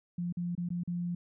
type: tone with dropouts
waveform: sine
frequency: 174.61 Hz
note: F3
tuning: in tune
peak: -31 dBFS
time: 0.18-1.15 s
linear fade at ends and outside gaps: 5 ms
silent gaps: 0.325-0.37 / 0.552-0.577 / 0.689-0.703 / 0.835-0.875 s
effects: none